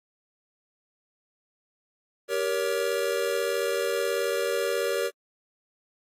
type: chord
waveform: square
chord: G diminished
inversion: none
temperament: just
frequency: 392 / 470.4 / 564.5 Hz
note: G4 / Bb4 / Db5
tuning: 0 / +16 / +31 cents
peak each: -31 / -29 / -30 dBFS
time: 2.28-5.11 s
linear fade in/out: 50 ms
effects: AAC 48 kbps